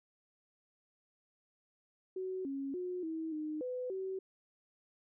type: tone with pitch steps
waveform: sine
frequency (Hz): 374.1 / 274.3 / 361.7 / 321.7 / 306.8 / 502 / 380.3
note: F#4 / C#4 / F#4 / E4 / D#4 / B4 / F#4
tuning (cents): +19 / -18 / -39 / -42 / -24 / +28 / +48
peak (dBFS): -36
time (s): 2.16-4.19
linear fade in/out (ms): 5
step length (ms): 290
effects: none